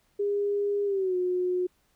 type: tone with pitch glide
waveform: sine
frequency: 406.5 to 362.2 Hz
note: G#4 to F#4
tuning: -37 to -37 cents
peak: -24 dBFS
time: 0.19-1.67 s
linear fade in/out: 10 ms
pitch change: -200 cents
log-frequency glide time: 0.85-1.16 s
effects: pink hiss -69 dBFS RMS until 1.95 s